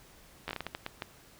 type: slowing click train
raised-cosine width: 0.3 ms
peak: -19 dBFS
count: 10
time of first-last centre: 0.48-1.022 s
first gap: 12 ms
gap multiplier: 1.38
effects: pink hiss -57 dBFS RMS until 1.39 s